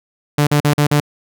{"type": "tone bursts", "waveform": "sawtooth", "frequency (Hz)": 146.83, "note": "D3", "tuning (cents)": 0, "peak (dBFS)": -7, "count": 5, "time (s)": [0.38, 1.002], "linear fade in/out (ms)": 5, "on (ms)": 90, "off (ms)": 43, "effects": []}